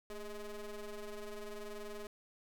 35% pulse ring-modulated tone, 210.3 Hz, G#3, 22 cents sharp, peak -38 dBFS, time 0.1-2.07 s, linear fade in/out 2 ms, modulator 200 Hz, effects none

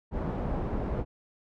pink low-pass noise, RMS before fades -31 dBFS, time 0.11-1.05 s, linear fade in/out 50 ms, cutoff 700 Hz, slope 12 dB/octave, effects none

